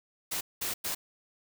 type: noise bursts at uneven times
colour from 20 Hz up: white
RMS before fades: -33 dBFS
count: 3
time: 0.31-0.41 / 0.61-0.74 / 0.84-0.95 s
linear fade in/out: 10 ms
effects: none